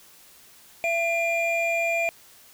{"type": "tone pair together", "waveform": "triangle", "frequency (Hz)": [673.5, 2400], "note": ["E5", "D7"], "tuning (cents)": [37, 37], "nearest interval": "octave + minor seventh", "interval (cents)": 2200, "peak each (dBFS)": -23, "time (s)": [0.84, 2.09], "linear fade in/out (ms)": 0, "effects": ["white hiss -52 dBFS RMS until 2.53 s"]}